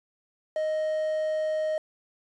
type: tone with quantisation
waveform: triangle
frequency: 622.3 Hz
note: D#5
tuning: in tune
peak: -23 dBFS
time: 0.56-1.78 s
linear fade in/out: 2 ms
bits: 8
effects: resampled to 22050 Hz